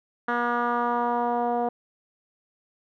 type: tone with low-pass filter sweep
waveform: 10% pulse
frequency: 239.8 Hz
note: A#3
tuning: 49 cents sharp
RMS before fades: -25 dBFS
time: 0.28-1.69 s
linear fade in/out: 5 ms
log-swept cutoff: 1600 to 680 Hz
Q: 2.3
effects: none